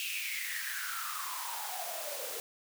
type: noise with high-pass filter sweep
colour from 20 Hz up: white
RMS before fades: -38 dBFS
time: 0-2.4 s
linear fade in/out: 0 ms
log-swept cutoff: 2800 to 470 Hz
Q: 8.5
effects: none